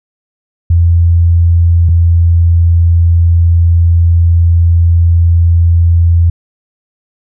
sine tone pair in turn, 85 / 84.71 Hz, F2 / E2, -46 / +48 cents, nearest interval unison, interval 6 cents, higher first, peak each -4 dBFS, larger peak neither, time 0.7-1.89 / 1.89-6.3 s, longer second, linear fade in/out 5 ms, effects none

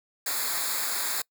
white noise with comb filter, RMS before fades -29 dBFS, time 0.26-1.22 s, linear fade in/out 5 ms, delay 0.34 ms, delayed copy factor -0.85, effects noise-tail reverb RT60 0.1 s tail -25 dB re dry

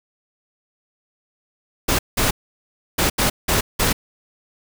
pink noise bursts at uneven times, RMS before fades -18 dBFS, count 6, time 1.88-1.99 / 2.17-2.31 / 2.98-3.1 / 3.18-3.3 / 3.48-3.61 / 3.79-3.93 s, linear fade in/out 10 ms, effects none

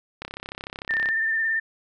click train, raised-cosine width 0.3 ms, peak -17 dBFS, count 30, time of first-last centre 0.22-1.088 s, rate 33.4 Hz
sine tone with vibrato, 1795 Hz, A6, 34 cents sharp, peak -21 dBFS, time 0.89-1.6 s, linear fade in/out 10 ms, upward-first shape triangle, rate 18 Hz, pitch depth 35 cents each way
effects none

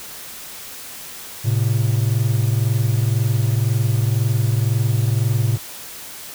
triangle tone pair together, 110 / 131.95 Hz, A2 / C3, 0 / +15 cents, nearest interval minor third, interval 315 cents, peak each -15 / -18 dBFS, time 1.44-5.58 s, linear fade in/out 20 ms, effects white hiss -35 dBFS RMS until 6.34 s

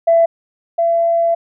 sine tone pair in turn, 668 / 674.2 Hz, E5 / E5, +23 / +39 cents, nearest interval unison, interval 16 cents, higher second, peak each -7 / -11 dBFS, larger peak first, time 0.07-0.26 / 0.78-1.35 s, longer second, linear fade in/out 10 ms, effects tanh soft clip ceiling -3 dBFS

